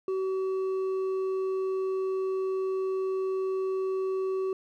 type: tone with hard clipping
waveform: sine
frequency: 379.8 Hz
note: F#4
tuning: 45 cents sharp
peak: -28 dBFS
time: 0.08-4.53 s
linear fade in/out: 2 ms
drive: 4 dB
effects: none